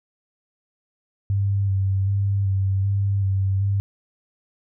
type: tone with vibrato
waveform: sine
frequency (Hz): 98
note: G2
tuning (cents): 0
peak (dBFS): -18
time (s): 1.3-3.8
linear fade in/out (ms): 0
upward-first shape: square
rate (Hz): 1.3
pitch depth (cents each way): 23
effects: none